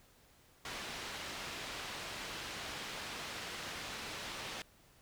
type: low-pass noise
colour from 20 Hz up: white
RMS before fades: -44 dBFS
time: 0.65-4.62 s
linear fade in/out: 2 ms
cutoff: 3800 Hz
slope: 12 dB/octave
effects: pink hiss -65 dBFS RMS until 5.01 s